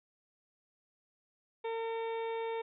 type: harmonic tone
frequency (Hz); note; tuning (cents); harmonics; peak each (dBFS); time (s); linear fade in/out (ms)
454.4; A#4; -44; 1 / 2 / 3 / 4 / 5 / 6 / 7 / 8; -35 / -40 / -55 / -53 / -49 / -57 / -62 / -55; 1.64-2.62; 10
effects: none